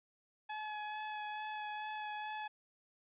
sawtooth tone with vibrato, 850 Hz, G#5, 40 cents sharp, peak -36 dBFS, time 0.49-2.48 s, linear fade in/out 10 ms, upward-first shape sine, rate 2.3 Hz, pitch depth 14 cents each way, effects resampled to 8000 Hz

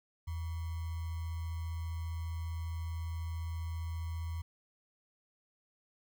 sine tone with sample-and-hold, 82.41 Hz, E2, in tune, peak -35 dBFS, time 0.27-4.42 s, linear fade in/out 10 ms, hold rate 1050 Hz, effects none

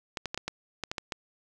clicks, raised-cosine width 0.2 ms, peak -15 dBFS, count 9, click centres 0.172 / 0.257 / 0.345 / 0.376 / 0.48 / 0.837 / 0.915 / 0.982 / 1.122 s, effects none

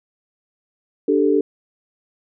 sine chord, D suspended fourth, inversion none, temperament just, 293.7 / 391.6 / 440.5 Hz, D4 / G4 / A4, 0 / -2 / +2 cents, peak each -18 dBFS, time 1.08-1.41 s, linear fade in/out 5 ms, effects none

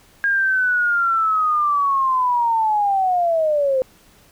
sine linear sweep, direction down, 1627 to 511 Hz, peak -15 dBFS, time 0.24-3.82 s, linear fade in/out 0 ms, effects pink hiss -52 dBFS RMS until 4.31 s

